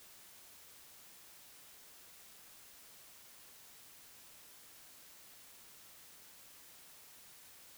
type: silence
effects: white hiss -58 dBFS RMS until 7.77 s